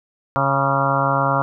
harmonic tone with a mistuned harmonic, 137.6 Hz, C#3, 12 cents flat, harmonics 1 / 2 / 3 / 4 / 5 / 6 / 7 / 8 / 9 / 10, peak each -23 / -28 / -35 / -24 / -25 / -27 / -23 / -25 / -24 / -24 dBFS, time 0.36-1.42 s, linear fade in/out 0 ms, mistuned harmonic 9, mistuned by -43 cents, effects none

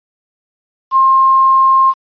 sine tone with quantisation, 1063 Hz, C6, 27 cents sharp, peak -6 dBFS, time 0.91-1.94 s, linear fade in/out 50 ms, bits 6, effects resampled to 11025 Hz

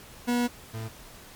40% pulse tone pair in turn, 242.2 / 111.5 Hz, B3 / A2, -34 / +23 cents, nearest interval octave + minor second, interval 1343 cents, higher first, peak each -22 / -32 dBFS, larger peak first, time 0.27-0.48 / 0.73-0.89 s, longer first, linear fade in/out 20 ms, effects pink hiss -48 dBFS RMS until 1.35 s + MP3 96 kbps

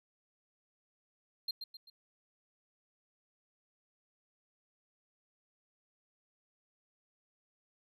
triangle tone with echo, 4186 Hz, C8, in tune, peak -32 dBFS, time 1.48-1.51 s, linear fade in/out 5 ms, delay 130 ms, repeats 3, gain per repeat -7 dB, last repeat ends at 1.9 s, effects none

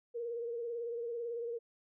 sine tone with vibrato, 469.5 Hz, A#4, 12 cents sharp, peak -36 dBFS, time 0.14-1.59 s, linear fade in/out 20 ms, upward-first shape sine, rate 18 Hz, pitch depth 43 cents each way, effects none

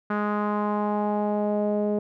sawtooth tone with low-pass filter sweep, 208.3 Hz, G#3, 5 cents sharp, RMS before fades -25 dBFS, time 0.1-1.99 s, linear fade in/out 5 ms, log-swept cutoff 1400 to 530 Hz, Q 3.2, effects none

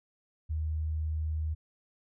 sine tone, 78.1 Hz, D#2, 7 cents sharp, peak -29 dBFS, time 0.49-1.55 s, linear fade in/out 20 ms, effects none

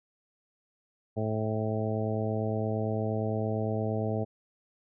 harmonic tone with a mistuned harmonic, 108.7 Hz, A2, 21 cents flat, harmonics 1 / 2 / 3 / 4 / 5 / 6 / 7, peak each -31 / -34 / -39 / -35 / -38 / -36 / -41 dBFS, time 1.16-4.25 s, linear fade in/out 20 ms, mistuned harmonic 7, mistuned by +36 cents, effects none

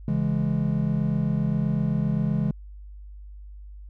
triangle chord, C# minor, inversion none, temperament just, 138.59 / 166.31 / 207.9 Hz, C#3 / E3 / G#3, 0 / +16 / +2 cents, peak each -24 dBFS, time 0.08-2.51 s, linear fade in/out 2 ms, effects added 50 Hz sine -39 dBFS peak until 3.89 s

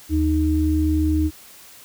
sine tone pair together, 77.5 / 310 Hz, D#2 / D#4, -6 / -6 cents, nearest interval 2 octaves, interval 2400 cents, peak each -19 dBFS, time 0.09-1.31 s, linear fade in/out 50 ms, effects white hiss -45 dBFS RMS until 1.84 s

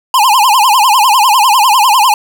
square tone with vibrato, 932.3 Hz, A#5, in tune, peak -6 dBFS, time 0.14-2.14 s, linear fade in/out 2 ms, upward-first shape sine, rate 10 Hz, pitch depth 240 cents each way, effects none

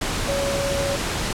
sine tone in noise, 558 Hz, C#5, 11 cents sharp, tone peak -23 dBFS, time 0.28-0.96 s, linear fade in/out 5 ms, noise pink, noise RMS -25 dBFS, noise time 0.01-1.33 s, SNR -1 dB, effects low-pass 9000 Hz 12 dB/octave

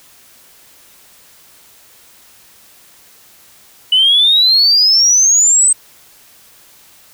sine exponential sweep, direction up, 2960 to 8310 Hz, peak -6 dBFS, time 3.92-5.73 s, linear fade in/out 5 ms, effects tanh soft clip ceiling -2 dBFS + white hiss -45 dBFS RMS until 7.13 s

